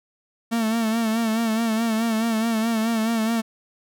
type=tone with vibrato; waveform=45% pulse; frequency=225.1 Hz; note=A3; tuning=40 cents sharp; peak=-20 dBFS; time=0.51-3.42 s; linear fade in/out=20 ms; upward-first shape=sine; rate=4.7 Hz; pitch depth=56 cents each way; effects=none